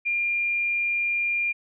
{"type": "tone", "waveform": "sine", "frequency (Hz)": 2400, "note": "D7", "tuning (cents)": 37, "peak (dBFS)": -22, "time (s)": [0.05, 1.53], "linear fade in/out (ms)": 20, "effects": []}